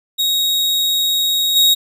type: tone with level steps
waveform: 40% pulse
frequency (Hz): 3775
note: A#7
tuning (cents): +21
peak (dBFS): -13 / -8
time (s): 0.18-1.75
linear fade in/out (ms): 20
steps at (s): 1.55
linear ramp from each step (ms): 20
effects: none